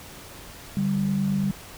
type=tone pair together; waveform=sine; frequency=146.83 / 196 Hz; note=D3 / G3; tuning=0 / 0 cents; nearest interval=perfect fourth; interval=500 cents; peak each=-28 / -22 dBFS; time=0.77-1.51 s; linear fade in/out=0 ms; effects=pink hiss -43 dBFS RMS until 1.77 s